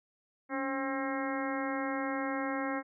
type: harmonic tone with a mistuned harmonic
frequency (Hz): 267.4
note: C4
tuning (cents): +38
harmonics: 1 / 2 / 3 / 4 / 5 / 6 / 7 / 8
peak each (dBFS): -35 / -38 / -40 / -41 / -42 / -43 / -43 / -44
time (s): 0.49-2.83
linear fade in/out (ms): 50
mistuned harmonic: 1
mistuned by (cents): +69
effects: none